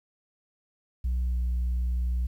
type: tone with pitch glide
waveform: sine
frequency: 62 to 61.18 Hz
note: B1 to B1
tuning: +7 to -16 cents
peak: -22 dBFS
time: 1.04-2.27 s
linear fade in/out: 10 ms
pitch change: -23 cents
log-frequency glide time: 1.25-1.36 s
effects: tanh soft clip ceiling -23 dBFS + 10-bit